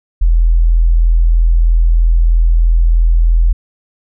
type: tone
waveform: sine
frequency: 41.56 Hz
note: E1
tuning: 15 cents sharp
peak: -6 dBFS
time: 0.21-3.53 s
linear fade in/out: 10 ms
effects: none